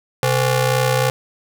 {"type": "ring-modulated tone", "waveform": "sawtooth", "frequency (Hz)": 320.9, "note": "E4", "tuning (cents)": -46, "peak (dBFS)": -8, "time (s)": [0.23, 1.1], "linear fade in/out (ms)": 0, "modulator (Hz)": 192, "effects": []}